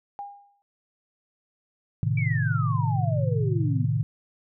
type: tone with exponential decay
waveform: sine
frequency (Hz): 808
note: G#5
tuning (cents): -48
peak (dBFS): -30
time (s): 0.19-0.62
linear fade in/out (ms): 0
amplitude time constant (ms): 93
type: chord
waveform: sine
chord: A diminished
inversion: none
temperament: equal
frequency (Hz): 110 / 130.81 / 155.56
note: A2 / C3 / Eb3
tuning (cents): 0 / 0 / 0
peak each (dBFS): -25 / -26 / -27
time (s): 2.03-4.03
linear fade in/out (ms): 0
type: exponential sweep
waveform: sine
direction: down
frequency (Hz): 2349 to 233.1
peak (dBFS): -30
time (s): 2.17-3.85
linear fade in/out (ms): 5
effects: none